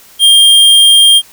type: tone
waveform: square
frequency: 3205 Hz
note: G7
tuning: 38 cents sharp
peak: -3 dBFS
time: 0.19-1.22 s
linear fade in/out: 50 ms
effects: white hiss -40 dBFS RMS until 1.32 s